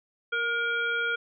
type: harmonic tone with a mistuned harmonic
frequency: 466.2 Hz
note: A#4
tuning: in tune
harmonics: 1 / 3 / 5 / 7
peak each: -35 / -26 / -36 / -37 dBFS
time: 0.32-1.16 s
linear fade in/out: 10 ms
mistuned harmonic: 3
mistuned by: +27 cents
effects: none